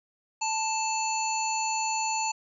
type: harmonic tone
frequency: 880 Hz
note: A5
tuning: in tune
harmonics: 1 / 3 / 5 / 7 / 8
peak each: -28 / -34 / -37 / -41 / -33 dBFS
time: 0.41-2.32 s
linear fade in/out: 10 ms
effects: none